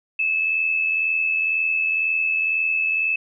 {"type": "tone pair together", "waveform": "sine", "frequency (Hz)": [2534, 2616], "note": ["D#7", "E7"], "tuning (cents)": [31, -14], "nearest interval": "minor second", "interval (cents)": 55, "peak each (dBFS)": [-28, -19], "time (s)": [0.19, 3.16], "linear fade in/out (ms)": 5, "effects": []}